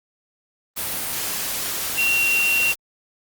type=tone in noise; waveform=sine; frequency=2745 Hz; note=F7; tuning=31 cents flat; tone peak=-17 dBFS; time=1.97-2.73 s; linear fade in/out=20 ms; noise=white; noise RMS=-26 dBFS; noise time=0.76-2.75 s; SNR=+6 dB; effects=Opus 32 kbps